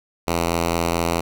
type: tone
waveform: 5% pulse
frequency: 84.5 Hz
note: E2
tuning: 43 cents sharp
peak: -8 dBFS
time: 0.27-1.21 s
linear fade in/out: 10 ms
effects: none